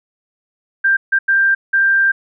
sine tone bursts at uneven times, 1583 Hz, G6, 17 cents sharp, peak -10 dBFS, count 4, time 0.84-0.97 / 1.12-1.19 / 1.28-1.55 / 1.73-2.12 s, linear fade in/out 10 ms, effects none

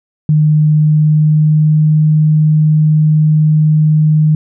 sine tone with pitch glide, 152.6 to 154.02 Hz, D#3 to D#3, -33 to -17 cents, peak -6 dBFS, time 0.29-4.35 s, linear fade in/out 2 ms, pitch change +16 cents, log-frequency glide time 0.74-1.95 s, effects none

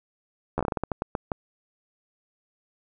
slowing click train, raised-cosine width 1 ms, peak -12 dBFS, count 13, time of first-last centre 0.58-1.318 s, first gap 12 ms, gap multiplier 1.27, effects none

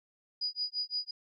sine tone with tremolo, 4918 Hz, D#8, 21 cents flat, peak -29 dBFS, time 0.41-1.11 s, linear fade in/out 5 ms, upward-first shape sine, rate 5.8 Hz, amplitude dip 100%, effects none

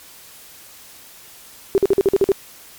sine tone bursts, 392 Hz, G4, in tune, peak -10 dBFS, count 8, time 1.75-2.318 s, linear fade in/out 0 ms, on 29 ms, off 48 ms, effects white hiss -43 dBFS RMS until 2.78 s + MP3 96 kbps

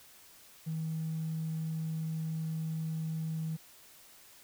triangle tone, 159.9 Hz, D#3, 48 cents sharp, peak -29 dBFS, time 0.66-3.57 s, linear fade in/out 20 ms, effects tanh soft clip ceiling -30 dBFS + white hiss -57 dBFS RMS until 4.43 s

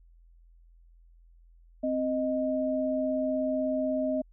sine tone pair together, 261.6 / 622.2 Hz, C4 / D#5, 0 / 0 cents, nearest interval octave + minor third, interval 1500 cents, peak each -29 / -28 dBFS, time 1.83-4.22 s, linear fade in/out 10 ms, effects added 42 Hz sine -54 dBFS peak until 4.32 s

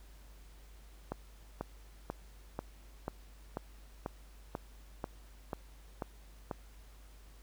click train, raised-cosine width 1 ms, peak -22 dBFS, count 12, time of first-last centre 1.12-6.512 s, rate 2.04 Hz, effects added 50 Hz sine -53 dBFS peak until 7.42 s + pink hiss -63 dBFS RMS until 7.42 s

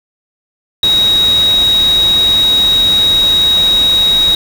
sine tone in noise, 3801 Hz, A#7, 33 cents sharp, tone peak -7 dBFS, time 0.83-4.35 s, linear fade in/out 2 ms, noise pink, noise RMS -23 dBFS, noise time 0.83-4.35 s, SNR +13 dB, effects none

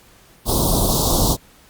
pink band-stop noise, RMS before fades -17 dBFS, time 0.45-1.37 s, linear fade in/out 50 ms, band 1100 to 3600 Hz, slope 48 dB/octave, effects pink hiss -50 dBFS RMS until 1.69 s + Opus 48 kbps

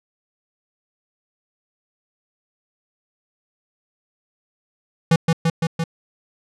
square tone with echo, 164.81 Hz, E3, in tune, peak -12 dBFS, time 5.11-5.16 s, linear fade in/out 5 ms, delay 170 ms, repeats 4, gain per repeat -2 dB, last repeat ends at 5.84 s, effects low-pass 8000 Hz 12 dB/octave

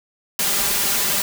white noise with comb filter, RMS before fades -20 dBFS, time 0.39-1.22 s, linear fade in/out 2 ms, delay 5 ms, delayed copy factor +0.9, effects none

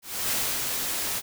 white noise with ADSR envelope, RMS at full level -26 dBFS, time 0.02-1.22 s, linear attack 280 ms, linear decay 300 ms, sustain -3 dB, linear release 41 ms, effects none

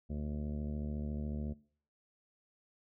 harmonic tone, 74 Hz, D2, 14 cents sharp, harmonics 1 / 2 / 3 / 4 / 5 / 6 / 7 / 8 / 9, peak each -38 / -43 / -41 / -54 / -52 / -57 / -55 / -57 / -59 dBFS, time 0.09-1.54 s, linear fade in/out 20 ms, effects noise-tail reverb RT60 0.5 s tail -22 dB re dry

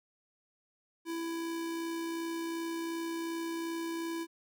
square tone with amplitude modulation, 332.2 Hz, E4, 13 cents sharp, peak -34 dBFS, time 1.05-4.27 s, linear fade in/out 50 ms, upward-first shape sine, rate 62.7 Hz, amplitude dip 25%, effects none

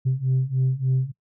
sine beating tone pair, 128.7 / 132.1 Hz, C3 / C3, -28 / +17 cents, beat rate 3.4 Hz, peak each -22 / -20 dBFS, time 0.05-1.12 s, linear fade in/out 20 ms, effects noise-tail reverb RT60 0.1 s tail -22 dB re dry + tanh soft clip ceiling -15 dBFS

